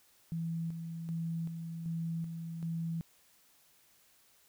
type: tone with tremolo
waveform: sine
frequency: 165.4 Hz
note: E3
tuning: 6 cents sharp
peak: -33 dBFS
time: 0.32-3.01 s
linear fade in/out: 0 ms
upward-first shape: square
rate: 1.3 Hz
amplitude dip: 45%
effects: white hiss -66 dBFS RMS until 4.48 s